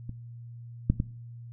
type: clicks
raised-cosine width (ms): 5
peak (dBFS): -25 / -9 / -14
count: 3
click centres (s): 0.094 / 0.9 / 1.001
effects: noise-tail reverb RT60 0.5 s tail -19 dB re dry + added 118 Hz sine -41 dBFS peak until 1.52 s